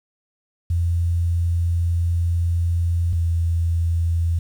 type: tone pair in turn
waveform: sine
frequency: 85.5 / 84.03 Hz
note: F2 / E2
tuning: -36 / +34 cents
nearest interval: unison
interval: 30 cents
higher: first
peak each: -17 dBFS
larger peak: neither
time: 0.7-3.13 / 3.13-4.39 s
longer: first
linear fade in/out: 5 ms
effects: 8-bit